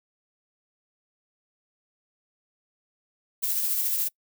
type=noise with tremolo; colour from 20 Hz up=violet; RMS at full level=-25 dBFS; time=3.42-4.09 s; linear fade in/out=20 ms; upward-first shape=sine; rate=14 Hz; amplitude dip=30%; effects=noise-tail reverb RT60 0.1 s tail -25 dB re dry